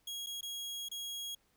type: tone with dropouts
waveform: sawtooth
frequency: 3300 Hz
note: G#7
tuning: 12 cents flat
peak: -36 dBFS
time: 0.07-1.35 s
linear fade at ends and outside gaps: 5 ms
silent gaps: 0.263-0.268 / 0.41-0.428 / 0.887-0.914 s
effects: pink hiss -73 dBFS RMS until 1.56 s